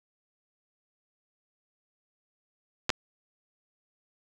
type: clicks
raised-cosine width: 0.2 ms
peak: -7 dBFS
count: 2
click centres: 2.894 / 2.902 s
effects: none